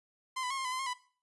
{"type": "tone with pitch steps", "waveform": "sawtooth", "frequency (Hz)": [1038, 998, 1084, 1060, 1008, 1031, 1071, 994], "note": ["C6", "B5", "C#6", "C6", "B5", "C6", "C6", "B5"], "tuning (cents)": [-14, 18, -39, 22, 35, -26, 40, 11], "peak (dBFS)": -30, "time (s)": [0.36, 0.936], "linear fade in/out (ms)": 10, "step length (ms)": 72, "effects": ["noise-tail reverb RT60 0.4 s tail -17 dB re dry", "resampled to 24000 Hz"]}